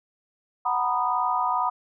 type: chord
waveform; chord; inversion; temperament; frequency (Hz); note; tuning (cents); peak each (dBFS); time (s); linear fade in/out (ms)
sine; B major seventh; second; just; 740.8 / 926 / 987.8 / 1234.7; F#5 / A#5 / B5 / D#6; +2 / -12 / 0 / -14; -28 / -30 / -25 / -27; 0.65-1.7; 10
effects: none